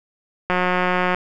click train, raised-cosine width 0.5 ms, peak -5 dBFS, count 118, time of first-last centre 0.5-1.146 s, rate 181 Hz, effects none

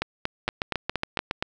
two click trains, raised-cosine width 0.3 ms, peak -9 / -9 dBFS, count 7 / 7, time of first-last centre 0.48-1.311 / 0.02-1.425 s, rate 7.22 / 4.27 Hz, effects none

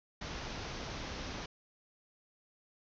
pink low-pass noise, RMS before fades -42 dBFS, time 0.21-1.46 s, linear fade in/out 5 ms, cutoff 6300 Hz, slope 96 dB/octave, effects none

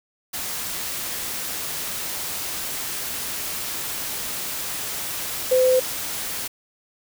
sine tone in noise, 512 Hz, C5, 38 cents flat, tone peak -14 dBFS, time 5.51-5.8 s, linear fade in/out 10 ms, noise white, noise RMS -29 dBFS, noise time 0.33-6.48 s, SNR +12 dB, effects none

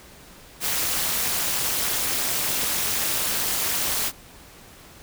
white noise with amplitude modulation, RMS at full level -21 dBFS, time 0.6-4.12 s, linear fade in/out 50 ms, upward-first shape sine, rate 249 Hz, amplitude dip 80%, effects pink hiss -47 dBFS RMS until 5.02 s

